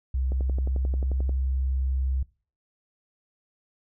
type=tone with pitch glide; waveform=sine; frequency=64.8 to 65.67 Hz; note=C2 to C2; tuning=-16 to +7 cents; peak=-23 dBFS; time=0.14-2.23 s; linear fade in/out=5 ms; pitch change=+23 cents; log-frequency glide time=0.42-1.42 s
type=click train; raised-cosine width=2 ms; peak=-23 dBFS; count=12; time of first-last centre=0.32-1.293 s; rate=11.3 Hz
effects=noise-tail reverb RT60 0.4 s tail -22 dB re dry